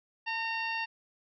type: harmonic tone with a mistuned harmonic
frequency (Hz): 916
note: A#5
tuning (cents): -31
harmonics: 1 / 2 / 3 / 4 / 5 / 6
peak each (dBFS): -36 / -36 / -35 / -48 / -45 / -53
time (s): 0.26-0.86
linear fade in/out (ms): 20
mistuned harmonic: 1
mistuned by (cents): -34
effects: none